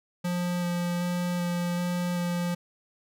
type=tone with vibrato; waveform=square; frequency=175.8 Hz; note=F3; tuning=12 cents sharp; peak=-27 dBFS; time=0.24-2.55 s; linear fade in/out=10 ms; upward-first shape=square; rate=1.3 Hz; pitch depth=9 cents each way; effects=none